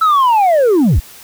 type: linear sweep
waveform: sine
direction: down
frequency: 1332 to 39.09 Hz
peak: -5 dBFS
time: 0.01-1 s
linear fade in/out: 10 ms
effects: tanh soft clip ceiling -7 dBFS + white hiss -38 dBFS RMS until 1.23 s